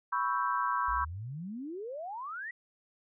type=chord; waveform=sine; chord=C# half-diminished seventh; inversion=third; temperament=equal; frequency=987.8 / 1108.7 / 1318.5 / 1568 Hz; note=B5 / C#6 / E6 / G6; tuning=0 / 0 / 0 / 0 cents; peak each=-32 / -32 / -35 / -37 dBFS; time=0.12-1.05 s; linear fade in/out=10 ms
type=exponential sweep; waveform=sine; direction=up; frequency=51.3 to 1975.5 Hz; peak=-37 dBFS; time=0.88-2.51 s; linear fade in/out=5 ms
effects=none